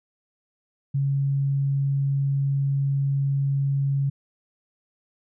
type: tone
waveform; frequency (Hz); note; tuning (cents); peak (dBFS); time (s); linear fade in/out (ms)
sine; 138.59; C#3; 0; -20; 0.94-4.1; 10
effects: none